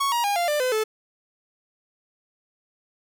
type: tone with pitch steps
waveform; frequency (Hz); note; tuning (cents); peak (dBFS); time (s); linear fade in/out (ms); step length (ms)
45% pulse; 1108.7 / 948.6 / 811.6 / 694.4 / 594.1 / 508.3 / 434.9; C#6 / A#5 / G#5 / F5 / D5 / B4 / A4; 0 / +30 / -40 / -10 / +20 / +50 / -20; -21; 0-0.84; 10; 120
effects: none